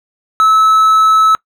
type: tone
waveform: triangle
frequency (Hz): 1300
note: E6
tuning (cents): -24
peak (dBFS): -4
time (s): 0.4-1.35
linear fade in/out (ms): 0
effects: noise-tail reverb RT60 0.1 s tail -23 dB re dry